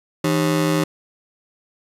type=ring-modulated tone; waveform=30% pulse; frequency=234.2 Hz; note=A#3; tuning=8 cents sharp; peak=-11 dBFS; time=0.24-0.84 s; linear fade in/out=5 ms; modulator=71 Hz; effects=resampled to 32000 Hz